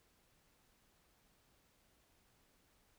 silence, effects pink hiss -73 dBFS RMS until 2.98 s

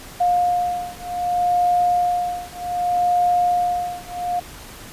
sine beating tone pair, 710 / 710.65 Hz, F5 / F5, +28 / +30 cents, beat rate 0.65 Hz, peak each -20 dBFS, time 0.2-4.4 s, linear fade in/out 10 ms, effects pink hiss -39 dBFS RMS until 4.92 s + resampled to 32000 Hz

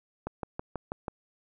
click train, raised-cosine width 1 ms, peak -19 dBFS, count 6, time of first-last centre 0.27-1.082 s, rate 6.16 Hz, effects none

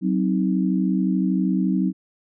sine tone cluster, 187.9 / 261.4 / 313.3 Hz, F#3 / C4 / D#4, +27 / -1 / +12 cents, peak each -20 / -24 / -25 dBFS, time 0.01-1.93 s, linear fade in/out 50 ms, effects none

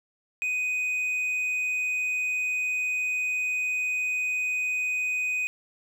sine tone with hard clipping, 2497 Hz, D#7, 6 cents sharp, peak -26 dBFS, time 0.42-5.47 s, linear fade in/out 0 ms, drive 3 dB, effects none

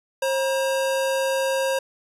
square tone pair together, 534.9 / 953 Hz, C5 / A#5, +38 / +38 cents, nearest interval minor seventh, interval 1000 cents, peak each -22 / -30 dBFS, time 0.22-1.79 s, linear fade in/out 5 ms, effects resampled to 32000 Hz + 10-bit

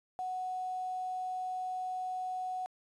sine tone with quantisation, 740 Hz, F#5, in tune, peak -34 dBFS, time 0.19-2.66 s, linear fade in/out 0 ms, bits 9, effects resampled to 24000 Hz

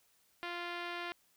5% pulse tone with low-pass filter, 348.1 Hz, F4, 6 cents flat, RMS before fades -41 dBFS, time 0.43-1.12 s, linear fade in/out 0 ms, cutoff 3000 Hz, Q 0.68, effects white hiss -71 dBFS RMS until 1.36 s

